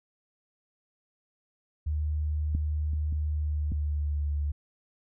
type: tone with pitch glide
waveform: sine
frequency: 75.8 to 73.09 Hz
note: D#2 to D2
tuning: -45 to -8 cents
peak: -26 dBFS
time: 1.86-4.52 s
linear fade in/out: 10 ms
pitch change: -63 cents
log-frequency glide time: 3.28-4.29 s
type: clicks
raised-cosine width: 5 ms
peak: -20 / -30 / -28 / -20 dBFS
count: 4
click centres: 2.55 / 2.934 / 3.126 / 3.72 s
effects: none